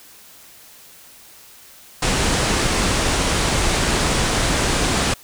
pink low-pass noise, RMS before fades -19 dBFS, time 2.02-5.14 s, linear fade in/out 5 ms, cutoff 9700 Hz, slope 48 dB/octave, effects white hiss -45 dBFS RMS until 5.23 s

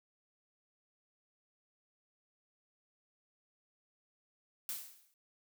blue noise with exponential decay, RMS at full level -37 dBFS, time 4.69-5.14 s, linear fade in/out 1 ms, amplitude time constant 97 ms, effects none

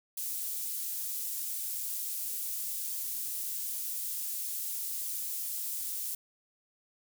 pink high-pass noise, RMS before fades -36 dBFS, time 0.17-6.15 s, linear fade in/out 5 ms, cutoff 11000 Hz, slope 12 dB/octave, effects none

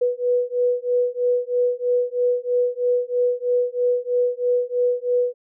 sine beating tone pair, 489.8 / 492.9 Hz, B4 / B4, -14 / -3 cents, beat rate 3.1 Hz, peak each -21 dBFS, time 0.01-5.34 s, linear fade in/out 10 ms, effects none

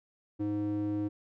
square tone with band-pass filter, 103.83 Hz, G#2, in tune, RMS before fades -32 dBFS, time 0.39-1.09 s, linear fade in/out 20 ms, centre 290 Hz, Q 3.2, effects none

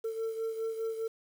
sine beating tone pair, 448.1 / 453 Hz, A4 / A#4, +32 / -50 cents, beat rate 4.9 Hz, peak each -31 / -37 dBFS, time 0.04-1.08 s, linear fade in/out 10 ms, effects tanh soft clip ceiling -29 dBFS + 9-bit

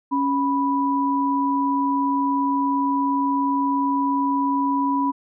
sine tone pair together, 277.2 / 985.5 Hz, C#4 / B5, 0 / -4 cents, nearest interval octave + minor seventh, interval 2196 cents, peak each -21 dBFS, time 0.11-5.12 s, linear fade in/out 20 ms, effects none

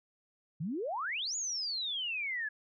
sine exponential two-way sweep, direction up then down, 141.8 to 7000 to 1668 Hz, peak -33 dBFS, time 0.6-2.49 s, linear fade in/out 10 ms, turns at 1.36 s, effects none

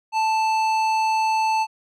sine tone with tanh clipping, 880 Hz, A5, in tune, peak -20 dBFS, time 0.12-1.67 s, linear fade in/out 50 ms, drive 14 dB, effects none

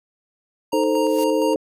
square tone with tremolo, 932.3 Hz, A#5, in tune, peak -25 dBFS, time 0.72-1.55 s, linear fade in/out 10 ms, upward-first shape square, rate 4.3 Hz, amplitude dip 45%
sine chord, A diminished, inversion second, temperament equal, 311.1 / 440 / 523.3 Hz, Eb4 / A4 / C5, 0 / 0 / 0 cents, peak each -21 dBFS, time 0.73-1.56 s, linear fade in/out 2 ms
blue noise with exponential growth, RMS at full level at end -30 dBFS, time 0.85-1.24 s, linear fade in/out 1 ms, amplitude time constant 84 ms
effects resampled to 32000 Hz

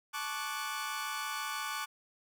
sawtooth chord, D major seventh, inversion second, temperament equal with one note detuned, 868.9 / 1108.7 / 1174.7 / 1480 Hz, A5 / C#6 / D6 / F#6, -22 / 0 / 0 / 0 cents, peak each -39 / -38 / -36 / -37 dBFS, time 0.13-1.86 s, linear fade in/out 20 ms, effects none

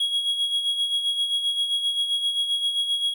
triangle tone with tremolo, 3314 Hz, G#7, 4 cents flat, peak -18 dBFS, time 0-3.14 s, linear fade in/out 5 ms, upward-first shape sine, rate 7.6 Hz, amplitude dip 55%, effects none

